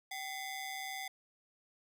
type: ring-modulated tone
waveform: sawtooth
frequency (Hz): 1400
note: F6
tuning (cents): +4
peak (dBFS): -33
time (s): 0.11-1.08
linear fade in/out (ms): 5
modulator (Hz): 629
effects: none